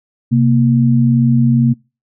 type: tone pair together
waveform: sine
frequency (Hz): 130.81 / 233.1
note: C3 / A#3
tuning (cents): 0 / 0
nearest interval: minor seventh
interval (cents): 1000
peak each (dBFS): -11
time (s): 0.31-1.74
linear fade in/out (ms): 20
effects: noise-tail reverb RT60 0.3 s tail -26 dB re dry